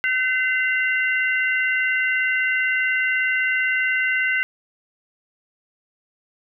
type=tone cluster; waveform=sine; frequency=1526 / 2049 / 2765 Hz; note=G6 / C7 / F7; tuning=-47 / -37 / -18 cents; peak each=-22 / -21 / -27 dBFS; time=0.04-4.43 s; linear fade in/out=0 ms; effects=none